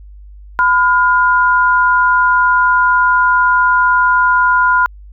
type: tone pair together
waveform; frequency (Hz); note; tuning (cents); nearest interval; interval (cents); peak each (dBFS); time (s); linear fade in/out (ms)
sine; 1003.4 / 1419; B5 / F6; +27 / +27; tritone; 600; -11; 0.59-4.86; 0
effects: added 50 Hz sine -33 dBFS peak until 5.12 s